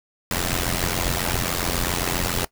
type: noise with amplitude modulation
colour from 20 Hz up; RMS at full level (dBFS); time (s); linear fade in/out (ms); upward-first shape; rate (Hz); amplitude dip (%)
pink; -20; 0.31-2.45; 2; sine; 87.3; 90
effects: noise-tail reverb RT60 0.1 s tail -19 dB re dry